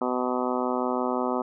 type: harmonic tone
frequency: 125.8 Hz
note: B2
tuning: 32 cents sharp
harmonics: 2 / 3 / 4 / 5 / 6 / 7 / 8 / 9 / 10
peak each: -29 / -31 / -32 / -33 / -34 / -34 / -35 / -36 / -36 dBFS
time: 0.01-1.42 s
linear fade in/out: 5 ms
effects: none